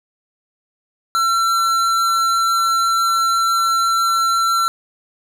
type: tone with tanh clipping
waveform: sine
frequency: 1351 Hz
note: E6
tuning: 42 cents sharp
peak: -16 dBFS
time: 1.15-4.68 s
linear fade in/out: 0 ms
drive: 17 dB
effects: none